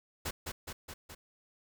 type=noise with echo; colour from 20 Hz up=pink; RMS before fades=-36 dBFS; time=0.25-0.31 s; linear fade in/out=10 ms; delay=210 ms; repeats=4; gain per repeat=-3 dB; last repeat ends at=1.15 s; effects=none